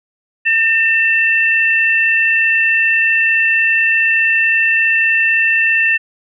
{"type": "tone pair together", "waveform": "sine", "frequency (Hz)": [1810.6, 2674], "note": ["A6", "E7"], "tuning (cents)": [49, 24], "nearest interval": "perfect fifth", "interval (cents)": 675, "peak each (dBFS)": -13, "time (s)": [0.45, 5.98], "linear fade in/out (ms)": 20, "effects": []}